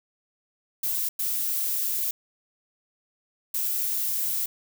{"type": "noise bursts at uneven times", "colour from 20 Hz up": "violet", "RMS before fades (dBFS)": -27, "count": 3, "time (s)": [[0.83, 1.09], [1.19, 2.11], [3.54, 4.46]], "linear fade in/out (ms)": 5, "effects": []}